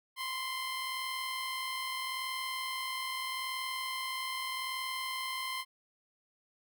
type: tone pair together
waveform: 15% pulse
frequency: 1005.7 / 1046.5 Hz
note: B5 / C6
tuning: +31 / 0 cents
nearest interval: minor second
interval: 69 cents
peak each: -38 / -29 dBFS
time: 0.16-5.65 s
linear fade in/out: 50 ms
effects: none